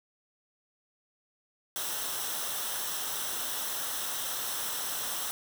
white noise with comb filter, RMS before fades -34 dBFS, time 1.76-5.31 s, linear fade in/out 0 ms, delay 0.43 ms, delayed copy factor -0.6, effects none

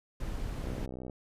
brown noise, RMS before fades -36 dBFS, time 0.2-0.86 s, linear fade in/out 5 ms
click train, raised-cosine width 2 ms, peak -28 dBFS, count 30, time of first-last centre 0.64-1.097 s, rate 63.4 Hz
effects resampled to 32000 Hz

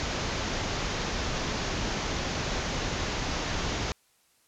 pink low-pass noise, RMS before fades -31 dBFS, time 0-3.92 s, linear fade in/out 0 ms, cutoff 6900 Hz, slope 96 dB/octave, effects white hiss -66 dBFS RMS until 4.47 s + low-pass 12000 Hz 12 dB/octave

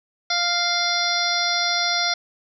harmonic tone, 698.5 Hz, F5, in tune, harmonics 1 / 2 / 3 / 5 / 6 / 7 / 8, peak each -27 / -27 / -27 / -27 / -27 / -27 / -27 dBFS, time 0.3-2.14 s, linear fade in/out 5 ms, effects none

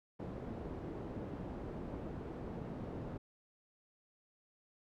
white low-pass noise, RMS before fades -44 dBFS, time 0.19-3.18 s, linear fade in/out 10 ms, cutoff 380 Hz, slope 12 dB/octave, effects none

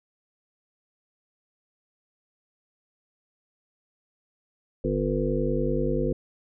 harmonic tone, 50.3 Hz, G1, 45 cents sharp, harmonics 1 / 3 / 5 / 7 / 9 / 10, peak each -30 / -30 / -30 / -30 / -30 / -30 dBFS, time 4.84-6.13 s, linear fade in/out 5 ms, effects none

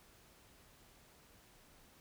silence, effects pink hiss -64 dBFS RMS until 2 s

